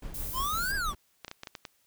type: noise with tremolo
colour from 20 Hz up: brown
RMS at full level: -36 dBFS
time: 0.02-0.95 s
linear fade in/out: 5 ms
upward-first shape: triangle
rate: 5.8 Hz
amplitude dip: 55%
type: noise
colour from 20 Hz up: violet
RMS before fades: -38 dBFS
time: 0.14-0.72 s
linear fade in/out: 5 ms
type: exponential two-way sweep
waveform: square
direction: up then down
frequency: 987.8 to 1661.2 to 1081 Hz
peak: -30 dBFS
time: 0.33-0.94 s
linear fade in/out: 50 ms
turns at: 0.75 s
type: clicks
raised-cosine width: 0.2 ms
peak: -22 dBFS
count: 7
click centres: 1.247 / 1.281 / 1.314 / 1.434 / 1.472 / 1.552 / 1.652 s
effects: white hiss -69 dBFS RMS until 1.86 s